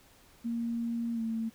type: tone with pitch glide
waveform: sine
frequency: 233.1 to 225.4 Hz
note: A#3 to A3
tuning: 0 to +42 cents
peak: -30 dBFS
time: 0.44-1.5 s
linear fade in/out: 20 ms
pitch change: -58 cents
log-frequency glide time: 1.14-1.21 s
effects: pink hiss -60 dBFS RMS until 1.54 s